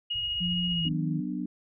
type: tone with tremolo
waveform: sine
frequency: 2878 Hz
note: F#7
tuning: 49 cents flat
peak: -27 dBFS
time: 0.1-0.89 s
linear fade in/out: 10 ms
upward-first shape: sine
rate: 15 Hz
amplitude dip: 25%
type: low-pass noise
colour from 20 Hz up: white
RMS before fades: -46 dBFS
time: 0.14-0.95 s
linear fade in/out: 10 ms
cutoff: 120 Hz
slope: 48 dB/octave
type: tone with pitch glide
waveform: sine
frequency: 177 to 160.45 Hz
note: F3 to E3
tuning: +23 to -46 cents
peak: -28 dBFS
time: 0.4-1.21 s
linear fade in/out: 20 ms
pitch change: -169 cents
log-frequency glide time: 0.7-0.88 s
type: chord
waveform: sine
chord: B minor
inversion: second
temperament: just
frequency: 185.21 / 246.9 / 296.3 Hz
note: F#3 / B3 / D4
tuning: +2 / 0 / +15 cents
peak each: -34 dBFS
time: 0.85-1.46 s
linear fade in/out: 5 ms
effects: none